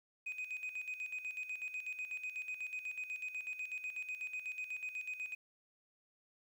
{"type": "tone with tremolo", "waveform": "sine", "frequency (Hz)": 2504, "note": "D#7", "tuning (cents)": 10, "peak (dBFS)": -36, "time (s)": [0.26, 5.35], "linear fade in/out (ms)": 10, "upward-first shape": "square", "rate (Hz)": 8.1, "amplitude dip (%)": 70, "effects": ["tanh soft clip ceiling -36 dBFS", "11-bit"]}